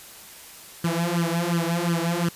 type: tone with flanger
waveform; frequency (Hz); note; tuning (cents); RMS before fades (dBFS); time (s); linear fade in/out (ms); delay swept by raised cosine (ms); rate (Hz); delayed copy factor
sawtooth; 170; F3; -46; -24; 0.84-2.29; 5; 0.63 to 4.73; 2.8; +0.95
effects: white hiss -44 dBFS RMS until 2.35 s + resampled to 32000 Hz